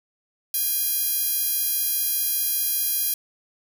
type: tone with high-pass filter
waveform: 10% pulse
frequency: 815 Hz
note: G#5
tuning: 33 cents flat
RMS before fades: -24 dBFS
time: 0.54-3.14 s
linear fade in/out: 2 ms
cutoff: 9900 Hz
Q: 1
effects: none